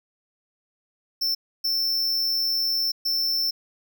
square tone bursts at uneven times, 5360 Hz, E8, 28 cents sharp, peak -22 dBFS, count 3, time 1.21-1.35 / 1.64-2.92 / 3.05-3.51 s, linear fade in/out 10 ms, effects none

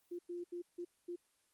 sine tone bursts at uneven times, 349.6 Hz, F4, 2 cents sharp, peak -40 dBFS, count 5, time 0.11-0.19 / 0.29-0.44 / 0.52-0.62 / 0.78-0.85 / 1.08-1.16 s, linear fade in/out 10 ms, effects white hiss -75 dBFS RMS until 1.53 s + Opus 24 kbps

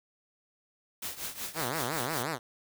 white noise with tremolo, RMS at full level -35 dBFS, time 1.02-2.23 s, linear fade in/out 5 ms, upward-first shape triangle, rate 5.4 Hz, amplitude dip 85%
5% pulse tone with vibrato, 139.6 Hz, C#3, 13 cents sharp, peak -20 dBFS, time 1.54-2.39 s, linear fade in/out 50 ms, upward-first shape sine, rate 5.6 Hz, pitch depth 290 cents each way
effects none

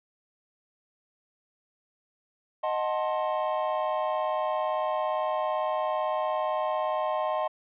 triangle chord, D# diminished seventh, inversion none, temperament equal with one note detuned, 622.3 / 740 / 880 / 1058.1 Hz, D#5 / F#5 / A5 / C6, 0 / 0 / 0 / +19 cents, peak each -27 / -31 / -32 / -30 dBFS, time 2.63-7.48 s, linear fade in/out 10 ms, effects resampled to 8000 Hz

